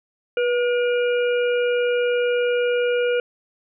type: harmonic tone with a mistuned harmonic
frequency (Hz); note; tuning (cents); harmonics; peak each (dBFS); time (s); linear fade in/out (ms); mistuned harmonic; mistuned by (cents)
478.5; A#4; +45; 1 / 3 / 5 / 6; -18 / -28 / -32 / -34; 0.37-3.2; 2; 1; +31
effects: none